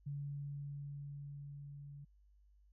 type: tone with level ramp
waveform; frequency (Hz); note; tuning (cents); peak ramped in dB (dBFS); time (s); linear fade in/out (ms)
sine; 142.6; C#3; +49; -39 to -49; 0.06-2.05; 10
effects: added 50 Hz sine -64 dBFS peak until 2.72 s